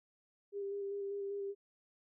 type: tone with vibrato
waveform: sine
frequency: 399.6 Hz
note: G4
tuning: 33 cents sharp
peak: -37 dBFS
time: 0.52-1.55 s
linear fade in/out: 50 ms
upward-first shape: square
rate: 5.1 Hz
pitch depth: 15 cents each way
effects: none